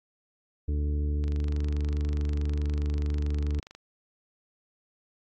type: harmonic tone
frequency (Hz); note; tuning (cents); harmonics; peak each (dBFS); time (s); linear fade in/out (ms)
73.42; D2; 0; 1 / 2 / 3 / 4 / 5 / 6; -25 / -39 / -45 / -39 / -49 / -44; 0.68-3.6; 5
type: click train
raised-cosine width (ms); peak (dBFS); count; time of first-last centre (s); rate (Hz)
0.2; -28; 63; 1.24-3.75; 24.7
effects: AAC 48 kbps